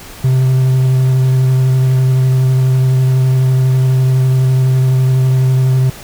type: tone with vibrato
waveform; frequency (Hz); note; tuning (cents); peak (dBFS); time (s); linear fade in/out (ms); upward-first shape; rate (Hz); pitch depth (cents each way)
triangle; 130; C3; -11; -6; 0.24-5.9; 5; square; 12; 10
effects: pink hiss -33 dBFS RMS until 6.03 s